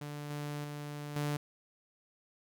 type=tone with level steps; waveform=sawtooth; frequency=146.83 Hz; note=D3; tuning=in tune; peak=-36 / -33 / -36 / -28 dBFS; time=0.01-1.37 s; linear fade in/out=5 ms; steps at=0.3 / 0.64 / 1.16 s; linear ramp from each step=2 ms; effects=none